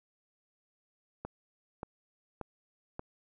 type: click train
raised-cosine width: 1 ms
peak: -24 dBFS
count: 4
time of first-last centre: 1.25-2.994 s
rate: 1.72 Hz
effects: none